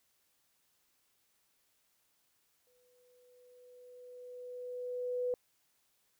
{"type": "tone with exponential growth", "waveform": "sine", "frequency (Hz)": 495.6, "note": "B4", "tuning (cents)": 6, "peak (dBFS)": -30, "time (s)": [2.67, 5.34], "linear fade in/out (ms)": 1, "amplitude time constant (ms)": 580, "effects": ["white hiss -75 dBFS RMS until 6.19 s"]}